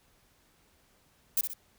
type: noise with echo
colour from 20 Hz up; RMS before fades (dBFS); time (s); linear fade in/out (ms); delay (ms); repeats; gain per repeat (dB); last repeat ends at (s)
violet; -26; 1.37-1.41; 2; 63; 2; -7; 1.536
effects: pink hiss -66 dBFS RMS until 1.78 s